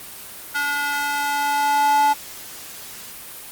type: tone with high-pass filter sweep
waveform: square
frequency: 288.3 Hz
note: D4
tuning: 32 cents flat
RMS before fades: -20 dBFS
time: 0.54-2.14 s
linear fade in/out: 20 ms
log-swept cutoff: 1300 to 830 Hz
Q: 4.8
effects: white hiss -37 dBFS RMS until 3.51 s + Opus 32 kbps